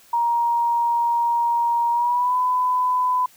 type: tone with pitch glide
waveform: sine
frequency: 941 to 1002.7 Hz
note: A#5 to B5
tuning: +16 to +26 cents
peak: -17 dBFS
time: 0.13-3.26 s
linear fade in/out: 5 ms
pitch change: +110 cents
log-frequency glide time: 1.91-2.36 s
effects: white hiss -52 dBFS RMS until 3.36 s